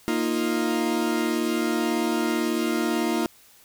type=chord; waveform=40% pulse; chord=Bb suspended fourth; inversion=none; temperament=equal; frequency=233.1 / 311.1 / 349.2 Hz; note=Bb3 / Eb4 / F4; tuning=0 / 0 / 0 cents; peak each=-26 dBFS; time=0.08-3.26 s; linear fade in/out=0 ms; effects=white hiss -54 dBFS RMS until 3.64 s